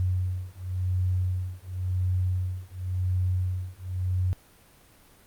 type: beating tone pair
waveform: sine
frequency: 91.2 / 92.13 Hz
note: F#2 / F#2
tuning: -24 / -7 cents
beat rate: 0.93 Hz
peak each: -28 dBFS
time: 0-4.33 s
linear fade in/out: 0 ms
effects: pink hiss -56 dBFS RMS until 5.26 s + Opus 32 kbps